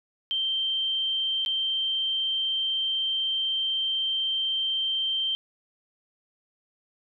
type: tone with dropouts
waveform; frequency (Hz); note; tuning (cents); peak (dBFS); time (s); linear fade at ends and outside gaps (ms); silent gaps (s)
sine; 3136; G7; 0; -24; 0.31-5.35; 0; 1.45-1.461
effects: none